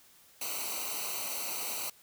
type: noise with comb filter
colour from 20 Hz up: white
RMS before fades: -36 dBFS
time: 0.41-1.9 s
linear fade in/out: 5 ms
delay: 0.58 ms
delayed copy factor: -0.9
effects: white hiss -60 dBFS RMS until 2.02 s